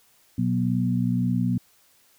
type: tone cluster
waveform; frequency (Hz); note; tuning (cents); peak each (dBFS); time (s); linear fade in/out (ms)
sine; 122.1 / 184.1 / 243.1; B2 / F#3 / B3; -19 / -8 / -27; -25; 0.38-1.58; 5
effects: white hiss -60 dBFS RMS until 2.18 s